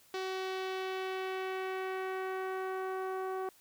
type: tone with low-pass filter sweep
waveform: sawtooth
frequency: 377.4 Hz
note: F#4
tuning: 34 cents sharp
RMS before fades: -37 dBFS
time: 0.14-3.49 s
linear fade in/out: 2 ms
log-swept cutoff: 4600 to 1100 Hz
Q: 1.3
effects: white hiss -63 dBFS RMS until 3.6 s